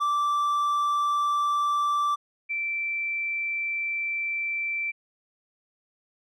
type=tone pair in turn; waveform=triangle / sine; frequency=1169 / 2338 Hz; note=D6 / D7; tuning=-8 / -8 cents; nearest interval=octave; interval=1200 cents; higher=second; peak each=-20 / -26 dBFS; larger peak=first; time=0-2.16 / 2.49-4.92 s; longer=second; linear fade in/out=20 ms; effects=none